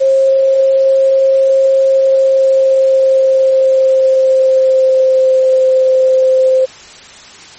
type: tone with pitch glide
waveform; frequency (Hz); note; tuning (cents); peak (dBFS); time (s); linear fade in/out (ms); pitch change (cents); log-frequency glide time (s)
sine; 536 to 521.3; C5 to C5; +42 to -6; -6; 0-6.66; 20; -48; 1.8-5.66
effects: white hiss -35 dBFS RMS until 7.58 s + MP3 32 kbps